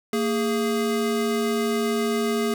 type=tone pair together; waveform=square; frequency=228.9 / 413.5 Hz; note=A#3 / G#4; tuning=-31 / -8 cents; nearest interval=minor seventh; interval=1023 cents; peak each=-25 dBFS; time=0.13-2.54 s; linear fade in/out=2 ms; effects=none